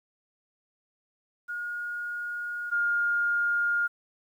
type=tone pair in turn; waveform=sine; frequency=1433 / 1414.9 Hz; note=F6 / F6; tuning=+44 / +22 cents; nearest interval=unison; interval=22 cents; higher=first; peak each=-31 / -23 dBFS; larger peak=second; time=1.48-2.71 / 2.71-3.88 s; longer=first; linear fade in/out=20 ms; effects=10-bit